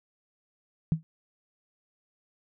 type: tone with exponential decay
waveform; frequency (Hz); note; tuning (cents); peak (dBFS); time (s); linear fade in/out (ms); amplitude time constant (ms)
sine; 160; D#3; +49; -17; 0.92-1.03; 0; 22
effects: none